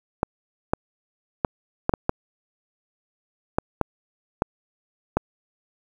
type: clicks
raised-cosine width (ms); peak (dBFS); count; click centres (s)
1; -5; 10; 0.231 / 0.735 / 1.448 / 1.894 / 1.938 / 2.094 / 3.585 / 3.813 / 4.421 / 5.17
effects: 7-bit